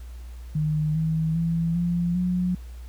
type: tone with pitch steps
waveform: sine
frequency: 153.4 / 159.73 / 166.32 / 173.18 / 180.33 Hz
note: D#3 / D#3 / E3 / F3 / F#3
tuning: -24 / +46 / +16 / -14 / -44 cents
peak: -21 dBFS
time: 0.55-2.55 s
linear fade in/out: 5 ms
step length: 400 ms
effects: added 60 Hz sine -36 dBFS peak until 2.88 s + pink hiss -55 dBFS RMS until 2.88 s